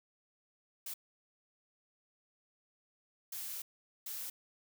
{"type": "noise bursts at uneven times", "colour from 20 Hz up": "blue", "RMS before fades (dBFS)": -42, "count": 3, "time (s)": [[0.86, 0.94], [3.32, 3.62], [4.06, 4.3]], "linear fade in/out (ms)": 5, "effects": []}